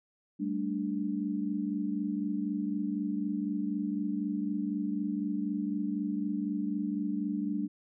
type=chord; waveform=sine; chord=G suspended second; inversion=none; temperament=equal; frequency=196 / 220 / 293.7 Hz; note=G3 / A3 / D4; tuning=0 / 0 / 0 cents; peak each=-34 / -35 / -33 dBFS; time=0.39-7.68 s; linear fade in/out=20 ms; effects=none